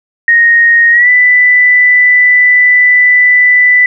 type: tone with pitch glide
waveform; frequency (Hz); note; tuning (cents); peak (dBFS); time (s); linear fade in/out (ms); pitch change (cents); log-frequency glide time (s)
sine; 1864.7 to 1987; A#6 to B6; 0 to +10; -3; 0.28-3.86; 2; +110; 0.91-1.09
effects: none